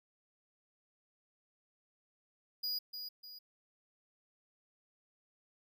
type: tone with echo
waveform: square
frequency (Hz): 4900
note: D#8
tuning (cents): -27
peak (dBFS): -35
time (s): 2.63-2.79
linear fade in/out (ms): 10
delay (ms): 300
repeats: 2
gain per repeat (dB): -7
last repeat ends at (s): 3.39
effects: none